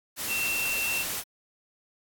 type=tone in noise; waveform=sine; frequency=2700 Hz; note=E7; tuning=41 cents sharp; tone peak=-27 dBFS; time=0.27-1.05 s; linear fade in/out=50 ms; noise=white; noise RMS=-32 dBFS; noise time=0.16-1.24 s; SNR=+2 dB; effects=AAC 64 kbps